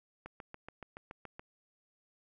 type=click train; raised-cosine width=0.5 ms; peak=-30 dBFS; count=9; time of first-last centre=0.26-1.395 s; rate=7.05 Hz; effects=none